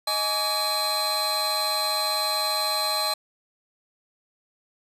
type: tone cluster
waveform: 40% pulse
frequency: 624 / 837 / 1147 / 4096 Hz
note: D#5 / G#5 / D6 / C8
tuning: +5 / +13 / -41 / -38 cents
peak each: -31 / -30 / -30 / -24 dBFS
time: 0.07-3.14 s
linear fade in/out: 5 ms
effects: resampled to 32000 Hz